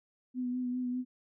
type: tone with vibrato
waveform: sine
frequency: 249.7 Hz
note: B3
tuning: 19 cents sharp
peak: -31 dBFS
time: 0.34-1.05 s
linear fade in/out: 50 ms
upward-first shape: sine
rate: 5 Hz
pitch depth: 24 cents each way
effects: none